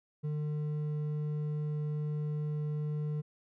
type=tone with hard clipping; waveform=sine; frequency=150.2 Hz; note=D3; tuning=39 cents sharp; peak=-33 dBFS; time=0.23-3.22 s; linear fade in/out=20 ms; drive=5 dB; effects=none